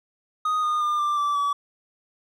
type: tone with pitch steps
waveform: triangle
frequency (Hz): 1244.5 / 1223.8 / 1203.5 / 1183.5 / 1163.8 / 1144.5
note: D#6 / D#6 / D6 / D6 / D6 / D6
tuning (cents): 0 / -29 / +42 / +13 / -16 / -45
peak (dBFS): -19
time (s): 0.45-1.53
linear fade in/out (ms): 5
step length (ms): 180
effects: none